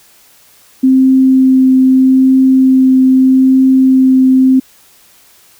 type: tone with vibrato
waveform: sine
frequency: 261.6 Hz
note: C4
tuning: in tune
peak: -4 dBFS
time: 0.83-4.6 s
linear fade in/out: 10 ms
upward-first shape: triangle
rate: 0.8 Hz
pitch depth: 10 cents each way
effects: white hiss -45 dBFS RMS until 5.59 s